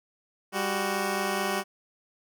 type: tone pair together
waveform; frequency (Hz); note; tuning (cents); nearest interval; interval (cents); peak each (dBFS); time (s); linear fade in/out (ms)
10% pulse; 198.32 / 372; G3 / F#4; +20 / +9; major seventh; 1089; -21; 0.52-1.64; 50
effects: none